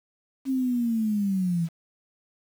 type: linear sweep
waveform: sine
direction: down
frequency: 270 to 161.7 Hz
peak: -22 dBFS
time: 0.45-1.69 s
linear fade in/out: 50 ms
effects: 8-bit